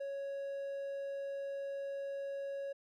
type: tone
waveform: triangle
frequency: 554.4 Hz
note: C#5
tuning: in tune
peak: -36 dBFS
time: 0-2.73 s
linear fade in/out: 10 ms
effects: none